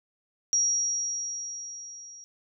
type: tone with level ramp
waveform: sine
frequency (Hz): 5680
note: F8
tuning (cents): +28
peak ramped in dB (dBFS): -20 to -44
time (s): 0.53-2.24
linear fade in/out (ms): 0
effects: none